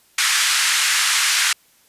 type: band-pass noise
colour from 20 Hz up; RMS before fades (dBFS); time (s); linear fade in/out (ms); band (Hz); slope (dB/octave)
pink; -18; 0.18-1.53; 5; 1400 to 10000; 24
effects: white hiss -56 dBFS RMS until 1.88 s + resampled to 32000 Hz